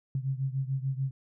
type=beating tone pair; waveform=sine; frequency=132.1 / 138.9 Hz; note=C3 / C#3; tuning=+17 / +4 cents; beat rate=6.8 Hz; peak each=-30 / -33 dBFS; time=0.15-1.11 s; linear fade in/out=2 ms; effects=none